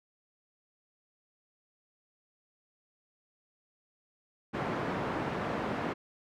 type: band-pass noise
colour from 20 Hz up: pink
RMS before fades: -34 dBFS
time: 4.53-5.94 s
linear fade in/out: 20 ms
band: 160 to 1500 Hz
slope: 12 dB/octave
effects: none